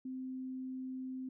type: tone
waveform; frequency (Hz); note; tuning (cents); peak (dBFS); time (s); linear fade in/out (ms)
sine; 259.1; C4; -17; -39; 0.05-1.29; 5
effects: none